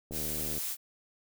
blue noise, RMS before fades -35 dBFS, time 0.11-0.77 s, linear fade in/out 50 ms
click train, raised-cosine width 2 ms, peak -28 dBFS, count 37, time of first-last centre 0.11-0.579 s, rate 76.7 Hz
effects none

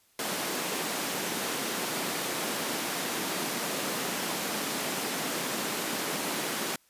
pink high-pass noise, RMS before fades -32 dBFS, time 0.19-6.76 s, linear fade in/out 2 ms, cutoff 190 Hz, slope 24 dB/octave, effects white hiss -65 dBFS RMS until 6.89 s + resampled to 32000 Hz

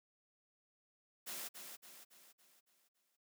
white noise with echo, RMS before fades -45 dBFS, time 1.26-1.49 s, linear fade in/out 20 ms, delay 280 ms, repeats 6, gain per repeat -6 dB, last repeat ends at 3.17 s, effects high-pass 200 Hz 12 dB/octave

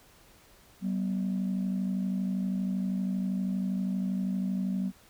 sine tone pair together, 190.4 / 243 Hz, F#3 / B3, +50 / -28 cents, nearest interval major third, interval 422 cents, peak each -27 / -33 dBFS, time 0.81-4.92 s, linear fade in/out 50 ms, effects tanh soft clip ceiling -23 dBFS + pink hiss -58 dBFS RMS until 5.09 s

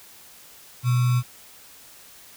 sine tone with sample-and-hold, 123.47 Hz, B2, in tune, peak -17 dBFS, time 0.83-1.23 s, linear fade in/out 50 ms, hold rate 1225 Hz, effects white hiss -48 dBFS RMS until 2.36 s

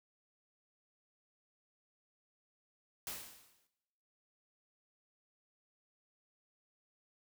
white noise with exponential decay, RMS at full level -40 dBFS, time 3.07-3.67 s, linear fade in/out 1 ms, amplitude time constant 130 ms, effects noise-tail reverb RT60 1.0 s tail -18 dB re dry

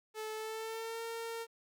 sawtooth tone with pitch glide, 434.6 to 458.3 Hz, A4 to A#4, -21 to -29 cents, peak -35 dBFS, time 0.14-1.47 s, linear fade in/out 50 ms, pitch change +92 cents, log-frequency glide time 0.34-1.02 s, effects 12-bit

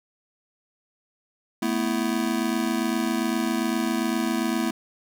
square chord, A suspended second, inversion none, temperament just, 220 / 247.5 / 330 Hz, A3 / B3 / E4, 0 / +4 / +2 cents, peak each -28 dBFS, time 1.62-4.71 s, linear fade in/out 5 ms, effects none

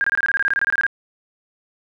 sine tone bursts, 1614 Hz, G#6, 50 cents flat, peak -15 dBFS, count 16, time 0.01-0.866 s, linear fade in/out 0 ms, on 31 ms, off 24 ms, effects none

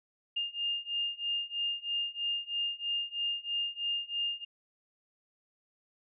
sine beating tone pair, 2816 / 2819.1 Hz, F7 / F7, +14 / +16 cents, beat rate 3.1 Hz, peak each -35 / -34 dBFS, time 0.36-4.45 s, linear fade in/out 10 ms, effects none

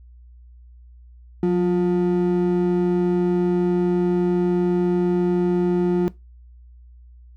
triangle ring-modulated tone, 266.6 Hz, C4, 33 cents sharp, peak -11 dBFS, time 1.43-6.08 s, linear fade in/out 0 ms, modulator 86 Hz, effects noise-tail reverb RT60 0.2 s tail -20 dB re dry + added 60 Hz sine -43 dBFS peak until 7.36 s

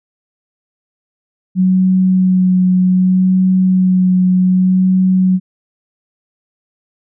sine tone with vibrato, 185 Hz, F#3, in tune, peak -8 dBFS, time 1.55-5.4 s, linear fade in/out 50 ms, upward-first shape sine, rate 0.65 Hz, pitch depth 14 cents each way, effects none

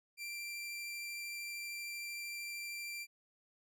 sawtooth tone with vibrato, 2360 Hz, D7, 8 cents sharp, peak -38 dBFS, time 0.17-3.07 s, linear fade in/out 50 ms, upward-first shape triangle, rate 13 Hz, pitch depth 9 cents each way, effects none

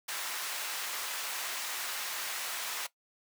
pink high-pass noise, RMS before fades -37 dBFS, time 0.08-2.87 s, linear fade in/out 10 ms, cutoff 1100 Hz, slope 12 dB/octave, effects noise-tail reverb RT60 0.1 s tail -17 dB re dry

